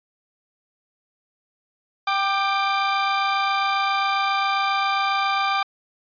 sawtooth tone pair together, 784 / 1189.7 Hz, G5 / D6, 0 / +22 cents, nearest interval perfect fifth, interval 722 cents, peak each -19 / -18 dBFS, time 2.07-5.63 s, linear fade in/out 5 ms, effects resampled to 11025 Hz

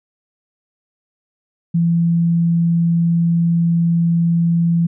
sine tone, 168.7 Hz, E3, 40 cents sharp, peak -12 dBFS, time 1.74-4.87 s, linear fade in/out 10 ms, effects none

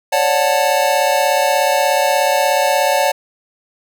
square chord, D major seventh, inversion third, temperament just, 550.6 / 587.3 / 734.2 / 881 Hz, C#5 / D5 / F#5 / A5, -12 / 0 / -14 / +2 cents, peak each -19 dBFS, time 0.12-3.12 s, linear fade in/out 10 ms, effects none

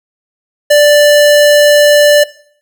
square tone, 588 Hz, D5, 2 cents sharp, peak -4 dBFS, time 0.7-2.24 s, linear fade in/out 10 ms, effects noise-tail reverb RT60 0.6 s tail -19 dB re dry

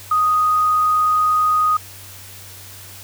sine tone with quantisation, 1244.5 Hz, D#6, in tune, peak -13 dBFS, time 0.11-1.77 s, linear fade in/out 5 ms, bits 7, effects added 96 Hz sine -42 dBFS peak until 3.03 s + white hiss -39 dBFS RMS until 3.03 s

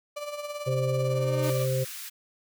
35% pulse tone with tremolo, 587.3 Hz, D5, in tune, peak -29 dBFS, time 0.16-1.66 s, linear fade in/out 10 ms, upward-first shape triangle, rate 18 Hz, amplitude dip 65%
harmonic tone, 130.81 Hz, C3, in tune, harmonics 1 / 3 / 4, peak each -26 / -35 / -28 dBFS, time 0.66-1.85 s, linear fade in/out 20 ms
sawtooth tone with exponential growth, 305.7 Hz, D#4, 30 cents flat, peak -25 dBFS, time 0.76-1.5 s, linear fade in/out 2 ms, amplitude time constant 160 ms
white high-pass noise, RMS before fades -39 dBFS, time 1.42-2.1 s, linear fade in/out 20 ms, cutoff 1300 Hz, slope 24 dB/octave
effects none

